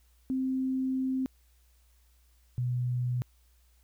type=tone pair in turn; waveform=sine; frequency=261.6 / 123.82 Hz; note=C4 / B2; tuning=0 / +5 cents; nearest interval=octave + minor second; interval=1295 cents; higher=first; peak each=-27 dBFS; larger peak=neither; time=0.3-1.26 / 2.58-3.22 s; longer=first; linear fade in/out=0 ms; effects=added 60 Hz sine -61 dBFS peak until 3.83 s + white hiss -70 dBFS RMS until 3.83 s